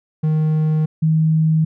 triangle / sine tone pair in turn, 155.56 / 158.37 Hz, D#3 / D#3, 0 / +31 cents, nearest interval unison, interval 31 cents, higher second, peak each -12 dBFS, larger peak neither, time 0.23-0.86 / 1.02-1.65 s, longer neither, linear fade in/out 10 ms, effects none

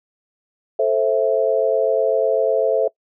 sine chord, A minor, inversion none, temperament just, 440 / 528 / 660 Hz, A4 / C5 / E5, 0 / +16 / +2 cents, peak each -19 dBFS, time 0.79-2.88 s, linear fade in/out 5 ms, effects noise-tail reverb RT60 0.1 s tail -23 dB re dry

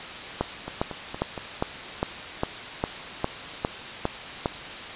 two click trains, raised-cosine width 1 ms, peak -9 / -19 dBFS, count 11 / 4, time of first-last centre 0.41-4.459 / 0.68-1.378 s, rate 2.47 / 4.3 Hz, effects white hiss -36 dBFS RMS until 4.95 s + resampled to 8000 Hz

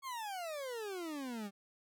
40% pulse exponential sweep, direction down, 1114 to 193.2 Hz, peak -39 dBFS, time 0.02-1.51 s, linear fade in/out 50 ms, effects none

